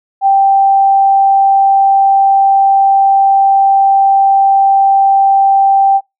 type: tone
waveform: sine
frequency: 784 Hz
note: G5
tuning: in tune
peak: -5 dBFS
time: 0.21-6.01 s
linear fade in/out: 50 ms
effects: noise-tail reverb RT60 0.2 s tail -22 dB re dry